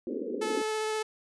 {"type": "band-pass noise", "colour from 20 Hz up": "white", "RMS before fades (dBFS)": -34, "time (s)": [0.07, 0.62], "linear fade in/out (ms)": 2, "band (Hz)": [220, 510], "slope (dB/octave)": 96}
{"type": "tone with vibrato", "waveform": "sawtooth", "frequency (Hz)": 433.6, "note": "A4", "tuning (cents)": -25, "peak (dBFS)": -25, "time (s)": [0.41, 1.03], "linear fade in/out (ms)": 10, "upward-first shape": "triangle", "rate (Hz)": 15, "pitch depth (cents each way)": 12}
{"effects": ["resampled to 24000 Hz"]}